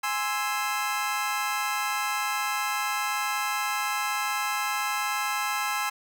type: chord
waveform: 25% pulse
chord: Ab augmented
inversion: none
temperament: equal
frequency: 830.6 / 1046.5 / 1318.5 Hz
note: Ab5 / C6 / E6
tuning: 0 / 0 / 0 cents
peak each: -27 dBFS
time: 0.03-5.9 s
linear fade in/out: 10 ms
effects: none

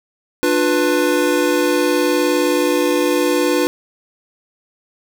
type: chord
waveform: square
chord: B diminished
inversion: first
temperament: just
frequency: 296.3 / 355.6 / 493.9 Hz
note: D4 / F4 / B4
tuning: +15 / +31 / 0 cents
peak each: -19 dBFS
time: 0.43-3.67 s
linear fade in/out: 0 ms
effects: none

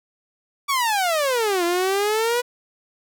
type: exponential two-way sweep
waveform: sawtooth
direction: down then up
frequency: 1160 to 340 to 494.6 Hz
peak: -15 dBFS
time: 0.68-2.42 s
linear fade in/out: 20 ms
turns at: 1.64 s
effects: none

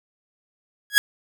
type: tone with exponential growth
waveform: sawtooth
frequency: 1661.2 Hz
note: G#6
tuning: in tune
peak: -4 dBFS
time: 0.9-0.98 s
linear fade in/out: 0 ms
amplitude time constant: 16 ms
effects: none

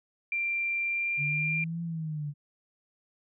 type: tone with pitch glide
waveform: sine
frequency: 2368 to 2384 Hz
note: D7 to D7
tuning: +14 to +25 cents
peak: -27 dBFS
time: 0.32-1.64 s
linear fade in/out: 2 ms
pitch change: +11 cents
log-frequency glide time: 0.8-1.16 s
type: exponential two-way sweep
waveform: sine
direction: up then down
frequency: 143.7 to 170 to 143.7 Hz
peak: -31 dBFS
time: 1.17-2.34 s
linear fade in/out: 50 ms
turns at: 1.82 s
effects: none

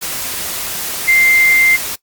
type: tone in noise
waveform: sine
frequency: 2093 Hz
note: C7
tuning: in tune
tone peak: -8 dBFS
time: 1.07-1.77 s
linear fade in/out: 20 ms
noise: white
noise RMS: -22 dBFS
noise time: 0.01-1.96 s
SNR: +11 dB
effects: noise-tail reverb RT60 0.1 s tail -18 dB re dry + Opus 48 kbps

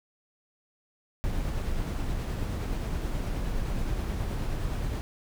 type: noise with tremolo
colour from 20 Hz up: brown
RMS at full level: -29 dBFS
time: 1.24-5.01 s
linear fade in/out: 0 ms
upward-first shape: triangle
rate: 9.5 Hz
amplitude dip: 25%
effects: none

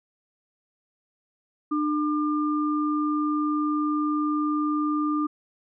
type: tone pair together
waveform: sine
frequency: 300 / 1200 Hz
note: D4 / D6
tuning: +37 / +37 cents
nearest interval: 2 octaves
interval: 2400 cents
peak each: -23 / -28 dBFS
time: 1.71-5.27 s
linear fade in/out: 10 ms
effects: none

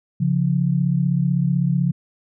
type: tone pair together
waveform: sine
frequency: 138.73 / 174.61 Hz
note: C#3 / F3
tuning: +2 / 0 cents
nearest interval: major third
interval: 398 cents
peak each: -19 / -19 dBFS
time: 0.2-1.92 s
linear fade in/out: 10 ms
effects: none

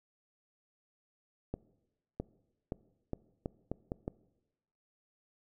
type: accelerating click train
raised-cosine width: 2 ms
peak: -22 dBFS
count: 8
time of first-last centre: 1.54-4.079 s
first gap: 660 ms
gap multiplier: 0.79
effects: noise-tail reverb RT60 1.0 s tail -21 dB re dry

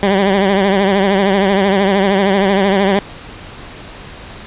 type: tone with vibrato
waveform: 15% pulse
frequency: 196 Hz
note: G3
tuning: in tune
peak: -4 dBFS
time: 0.03-2.99 s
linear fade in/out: 0 ms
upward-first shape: triangle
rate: 13 Hz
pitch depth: 90 cents each way
effects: pink hiss -33 dBFS RMS until 4.46 s + resampled to 8000 Hz

